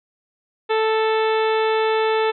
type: harmonic tone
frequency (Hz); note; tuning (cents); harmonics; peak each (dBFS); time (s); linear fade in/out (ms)
440; A4; 0; 1 / 2 / 3 / 4 / 5 / 6 / 7 / 8 / 9; -18 / -23 / -28 / -30 / -33 / -32 / -39 / -34 / -41; 0.69-2.32; 20
effects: none